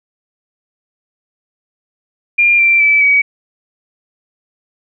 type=tone with pitch steps; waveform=sine; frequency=2400 / 2355 / 2310 / 2267 Hz; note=D7 / D7 / D7 / C#7; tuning=+37 / +4 / -29 / +38 cents; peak=-7 dBFS; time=2.38-3.22 s; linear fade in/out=10 ms; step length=210 ms; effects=none